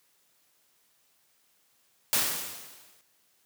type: noise with exponential decay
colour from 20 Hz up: white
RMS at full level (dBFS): -23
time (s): 2.13-3.01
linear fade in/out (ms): 0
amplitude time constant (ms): 190
effects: white hiss -68 dBFS RMS until 3.45 s + high-pass 100 Hz 12 dB/octave